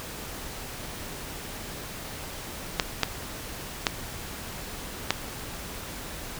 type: clicks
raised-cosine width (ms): 0.2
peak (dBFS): -3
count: 4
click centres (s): 2.798 / 3.033 / 3.868 / 5.106
effects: pink hiss -38 dBFS RMS until 6.39 s